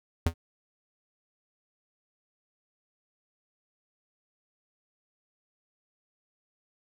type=tone with exponential decay; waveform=square; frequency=83.3 Hz; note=E2; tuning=19 cents sharp; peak=-19 dBFS; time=0.26-0.34 s; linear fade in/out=5 ms; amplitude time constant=17 ms; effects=none